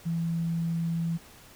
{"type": "tone", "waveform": "sine", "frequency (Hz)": 166.6, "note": "E3", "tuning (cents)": 19, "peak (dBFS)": -26, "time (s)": [0.05, 1.18], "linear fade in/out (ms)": 20, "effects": ["pink hiss -52 dBFS RMS until 1.55 s"]}